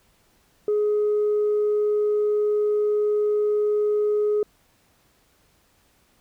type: tone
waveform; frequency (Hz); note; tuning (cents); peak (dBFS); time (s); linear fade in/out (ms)
sine; 419.2; G#4; +16; -17; 0.68-4.43; 2
effects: tanh soft clip ceiling -16 dBFS + pink hiss -62 dBFS RMS until 6.2 s